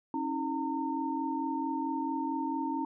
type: tone cluster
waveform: sine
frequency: 272.9 / 317.4 / 913 Hz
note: C#4 / D#4 / A#5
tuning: -27 / +35 / -36 cents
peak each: -34 / -35 / -34 dBFS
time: 0.14-2.85 s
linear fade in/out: 2 ms
effects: none